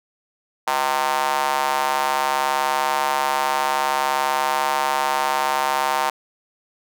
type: tone with high-pass filter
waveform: square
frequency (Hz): 70.3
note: C#2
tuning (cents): +25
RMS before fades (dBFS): -21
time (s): 0.67-6.1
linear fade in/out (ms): 5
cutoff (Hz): 870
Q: 3.2
effects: none